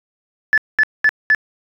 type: tone bursts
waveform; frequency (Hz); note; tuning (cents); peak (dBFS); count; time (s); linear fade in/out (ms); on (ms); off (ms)
sine; 1735; A6; -25; -8; 4; 0.53-1.348; 0; 47; 210
effects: tanh soft clip ceiling -5 dBFS